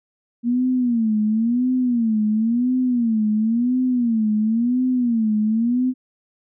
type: tone with vibrato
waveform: sine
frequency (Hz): 233.1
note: A#3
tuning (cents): 0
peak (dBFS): -16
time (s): 0.43-5.94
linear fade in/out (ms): 50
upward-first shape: sine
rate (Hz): 0.96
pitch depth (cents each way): 160
effects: none